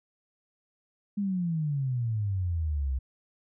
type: exponential sweep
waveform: sine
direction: down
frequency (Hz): 207.7 to 63.2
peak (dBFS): -26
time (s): 1.17-2.99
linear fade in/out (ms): 10
effects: none